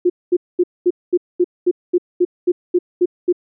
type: tone bursts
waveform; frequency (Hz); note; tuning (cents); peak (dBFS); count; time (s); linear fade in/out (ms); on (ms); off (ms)
sine; 356; F4; +33; -10; 13; 0.05-3.327; 10; 49; 220
effects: none